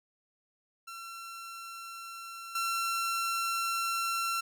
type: tone with level steps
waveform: sawtooth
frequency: 1355 Hz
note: E6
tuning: 47 cents sharp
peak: -38 / -26 dBFS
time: 0.87-4.41 s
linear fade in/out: 10 ms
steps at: 2.55 s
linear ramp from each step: 5 ms
effects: none